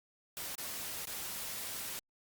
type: noise with dropouts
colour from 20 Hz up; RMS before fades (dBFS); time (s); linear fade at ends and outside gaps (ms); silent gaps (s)
white; -41; 0.37-1.99; 0; 0.551-0.582 / 1.053-1.071
effects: Opus 48 kbps